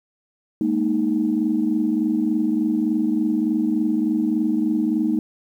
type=chord; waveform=sine; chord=Ab suspended second; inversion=none; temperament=equal with one note detuned; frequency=209.7 / 233.1 / 311.1 Hz; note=Ab3 / Bb3 / Eb4; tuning=+17 / 0 / 0 cents; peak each=-24 / -22 / -20 dBFS; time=0.61-5.19 s; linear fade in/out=2 ms; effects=tanh soft clip ceiling -9 dBFS + 9-bit